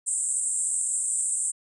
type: band-pass noise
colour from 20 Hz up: pink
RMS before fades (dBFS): -27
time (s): 0.06-1.52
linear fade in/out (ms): 20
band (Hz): 7700 to 9000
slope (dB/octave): 96
effects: none